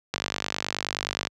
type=click train; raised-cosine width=0.2 ms; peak=-8 dBFS; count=57; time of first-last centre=0.14-1.271 s; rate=49.5 Hz; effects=high-pass 80 Hz 12 dB/octave